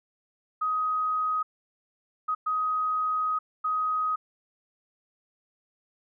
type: tone bursts at uneven times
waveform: sine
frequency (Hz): 1257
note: D#6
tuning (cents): +17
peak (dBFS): -24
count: 4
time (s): 0.61-1.43 / 2.28-2.35 / 2.46-3.39 / 3.64-4.16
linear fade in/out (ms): 10
effects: none